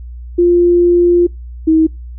sine tone pair in turn, 349.2 / 318.9 Hz, F4 / D#4, 0 / +43 cents, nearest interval major second, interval 157 cents, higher first, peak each -6 dBFS, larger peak neither, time 0.38-1.27 / 1.67-1.87 s, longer first, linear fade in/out 10 ms, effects noise-tail reverb RT60 0.2 s tail -25 dB re dry + added 60 Hz sine -26 dBFS peak until 2.18 s

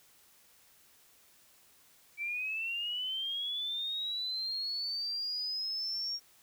sine linear sweep, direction up, 2307 to 5588 Hz, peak -33 dBFS, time 2.17-6.2 s, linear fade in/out 50 ms, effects white hiss -63 dBFS RMS until 6.42 s

